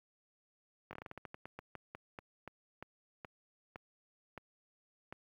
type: slowing click train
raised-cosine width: 0.5 ms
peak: -30 dBFS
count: 21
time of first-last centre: 0.91-5.125 s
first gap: 20 ms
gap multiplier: 1.21
effects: high-pass 60 Hz 12 dB/octave + 11-bit